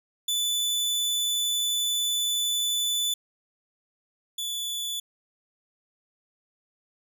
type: tone pair in turn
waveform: sawtooth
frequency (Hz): 3489 / 3463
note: A7 / A7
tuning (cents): -15 / -28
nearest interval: unison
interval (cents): 13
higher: first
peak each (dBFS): -21 / -26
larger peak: first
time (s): 0.28-3.14 / 4.38-5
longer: first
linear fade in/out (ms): 5
effects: none